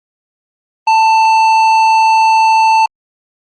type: tone with tanh clipping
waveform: triangle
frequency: 887 Hz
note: A5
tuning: 14 cents sharp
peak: -8 dBFS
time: 0.87-2.86 s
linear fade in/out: 5 ms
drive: 15 dB
effects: Opus 32 kbps